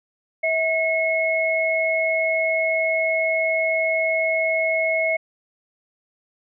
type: tone pair together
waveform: sine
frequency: 647.2 / 2177 Hz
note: E5 / C#7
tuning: -32 / -32 cents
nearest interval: octave + major sixth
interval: 2100 cents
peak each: -21 dBFS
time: 0.43-5.17 s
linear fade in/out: 10 ms
effects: none